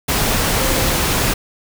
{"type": "tone in noise", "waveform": "sine", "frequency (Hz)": 524, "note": "C5", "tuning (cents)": 2, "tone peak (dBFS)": -25, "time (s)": [0.57, 0.95], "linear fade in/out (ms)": 10, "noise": "pink", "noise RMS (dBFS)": -17, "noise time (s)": [0.08, 1.34], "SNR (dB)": -11, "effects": []}